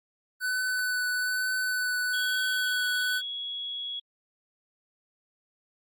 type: tone with vibrato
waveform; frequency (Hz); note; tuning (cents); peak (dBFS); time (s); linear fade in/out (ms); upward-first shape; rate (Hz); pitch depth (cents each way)
square; 1500; F#6; +23; -27; 0.4-3.22; 50; triangle; 1.1; 14
type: tone with pitch glide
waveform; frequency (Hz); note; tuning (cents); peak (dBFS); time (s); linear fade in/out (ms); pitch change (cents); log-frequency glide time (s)
sine; 3322 to 3343; G#7 to G#7; 0 to +11; -32; 2.13-4; 10; +11; 2.89-3.26
effects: Opus 24 kbps